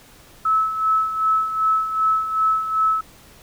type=tone with tremolo; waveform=sine; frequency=1300 Hz; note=E6; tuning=24 cents flat; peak=-14 dBFS; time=0.45-3.01 s; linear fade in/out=5 ms; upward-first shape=sine; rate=2.6 Hz; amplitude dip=65%; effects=pink hiss -48 dBFS RMS until 3.42 s